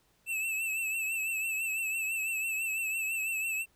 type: tone with vibrato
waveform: square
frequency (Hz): 2637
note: E7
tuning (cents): 0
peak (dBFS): -31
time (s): 0.26-3.66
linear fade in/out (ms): 50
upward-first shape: triangle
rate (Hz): 6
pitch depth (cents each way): 61
effects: pink hiss -69 dBFS RMS until 3.75 s